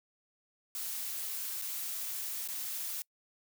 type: noise with dropouts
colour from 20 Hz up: blue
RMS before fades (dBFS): -38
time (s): 0.75-3.02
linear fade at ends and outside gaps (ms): 1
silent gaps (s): 1.616-1.621 / 2.476-2.486
effects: noise-tail reverb RT60 0.1 s tail -26 dB re dry